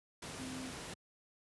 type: tone in noise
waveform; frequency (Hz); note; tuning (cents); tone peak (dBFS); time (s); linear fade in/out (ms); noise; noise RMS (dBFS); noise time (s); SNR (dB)
sine; 258.7; C4; -19; -43; 0.39-0.7; 5; pink; -45; 0.22-0.94; -1
effects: high-pass 80 Hz 12 dB/octave + resampled to 24000 Hz